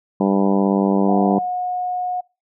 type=harmonic tone; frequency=98.3 Hz; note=G2; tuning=5 cents sharp; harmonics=2 / 3 / 4 / 5 / 6 / 7 / 8 / 9 / 10; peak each=-17 / -21 / -23 / -25 / -27 / -28 / -29 / -30 / -31 dBFS; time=0.2-1.39 s; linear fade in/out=5 ms
type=tone; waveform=sine; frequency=725 Hz; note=F#5; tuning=35 cents flat; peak=-20 dBFS; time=1.08-2.21 s; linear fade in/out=10 ms
effects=noise-tail reverb RT60 0.3 s tail -26 dB re dry